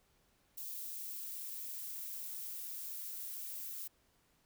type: noise with high-pass filter sweep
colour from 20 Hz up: violet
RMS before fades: -44 dBFS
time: 0.57-3.88 s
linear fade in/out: 10 ms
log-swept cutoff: 2900 to 250 Hz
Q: 0.77
effects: pink hiss -73 dBFS RMS until 4.45 s